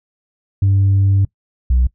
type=tone pair in turn; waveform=sine; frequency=98 / 62.09 Hz; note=G2 / B1; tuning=0 / +10 cents; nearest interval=minor sixth; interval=790 cents; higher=first; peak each=-8 dBFS; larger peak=neither; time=0.62-1.25 / 1.7-1.87 s; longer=first; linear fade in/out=5 ms; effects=noise-tail reverb RT60 0.1 s tail -23 dB re dry + tanh soft clip ceiling -8 dBFS